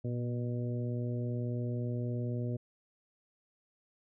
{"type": "harmonic tone with a mistuned harmonic", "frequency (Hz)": 121.5, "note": "B2", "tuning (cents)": -28, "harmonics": [1, 2, 3, 4, 5], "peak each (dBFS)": [-33, -39, -43, -45, -47], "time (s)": [0.04, 2.57], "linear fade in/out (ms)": 10, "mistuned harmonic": 1, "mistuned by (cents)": -30, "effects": []}